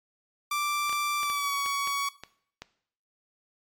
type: tone with pitch glide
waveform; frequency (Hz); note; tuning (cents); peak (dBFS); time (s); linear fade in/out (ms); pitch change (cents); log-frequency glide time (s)
sawtooth; 1174.7 to 1124.2; D6 to C#6; 0 to +24; -23; 0.51-2.09; 5; -76; 1.2-1.55
type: clicks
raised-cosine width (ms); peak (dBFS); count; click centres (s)
0.2; -21; 8; 0.895 / 0.928 / 1.232 / 1.3 / 1.661 / 1.874 / 2.236 / 2.62
effects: noise-tail reverb RT60 0.6 s tail -17 dB re dry + MP3 96 kbps